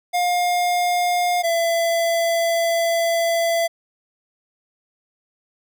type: tone pair in turn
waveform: square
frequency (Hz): 710 / 671.5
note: F5 / E5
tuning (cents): +28 / +32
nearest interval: minor second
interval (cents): 96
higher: first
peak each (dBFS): -18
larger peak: neither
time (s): 0.13-1.43 / 1.43-3.68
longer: second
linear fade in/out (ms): 20
effects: none